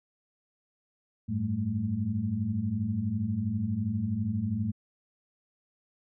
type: tone cluster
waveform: sine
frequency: 94.9 / 107.2 / 196.8 / 219.6 Hz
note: F#2 / A2 / G3 / A3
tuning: +44 / -45 / +7 / -3 cents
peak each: -36 / -31 / -36 / -31 dBFS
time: 1.28-4.72 s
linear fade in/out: 20 ms
effects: none